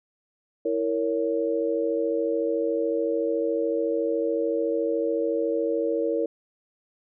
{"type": "tone cluster", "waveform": "sine", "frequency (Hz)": [328.1, 464.2, 558], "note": ["E4", "A#4", "C#5"], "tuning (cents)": [-8, -7, 11], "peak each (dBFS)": [-28, -25, -28], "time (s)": [0.65, 6.26], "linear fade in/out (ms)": 5, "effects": []}